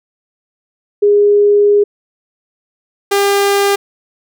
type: tone pair in turn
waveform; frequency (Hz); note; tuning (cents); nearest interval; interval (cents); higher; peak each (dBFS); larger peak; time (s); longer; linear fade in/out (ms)
sine / sawtooth; 410.7 / 400.6; G#4 / G4; -19 / +38; unison; 43; first; -6; neither; 1.02-1.84 / 3.11-3.76; first; 10
effects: none